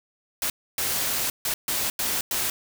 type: noise bursts at uneven times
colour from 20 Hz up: white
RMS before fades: -26 dBFS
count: 6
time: 0.42-0.5 / 0.78-1.3 / 1.45-1.54 / 1.68-1.9 / 1.99-2.21 / 2.31-2.5 s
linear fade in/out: 2 ms
effects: none